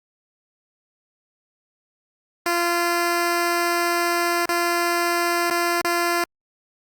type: tone with dropouts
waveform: 10% pulse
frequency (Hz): 345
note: F4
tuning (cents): -21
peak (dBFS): -11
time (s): 2.46-6.24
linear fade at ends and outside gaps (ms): 1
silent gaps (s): 4.457-4.491 / 5.501-5.509 / 5.812-5.846
effects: Opus 48 kbps